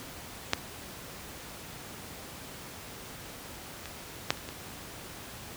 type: clicks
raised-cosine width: 0.2 ms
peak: -6 / -29 / -22 / -6 / -27 / -22 dBFS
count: 6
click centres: 0.534 / 0.578 / 3.857 / 4.305 / 4.373 / 4.489 s
effects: pink hiss -44 dBFS RMS until 5.56 s + high-pass 60 Hz 12 dB/octave